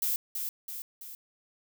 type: noise with echo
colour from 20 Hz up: violet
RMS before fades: -29 dBFS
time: 0.02-0.16 s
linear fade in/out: 2 ms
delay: 330 ms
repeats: 3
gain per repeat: -5 dB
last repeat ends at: 1.15 s
effects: none